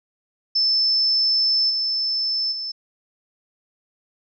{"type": "tone with level steps", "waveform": "sine", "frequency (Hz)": 5274, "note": "E8", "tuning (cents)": 0, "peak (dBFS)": [-16, -20, -26], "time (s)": [0.55, 2.72], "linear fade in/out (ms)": 10, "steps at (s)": [1.69, 2.51], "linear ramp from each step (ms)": 20, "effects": []}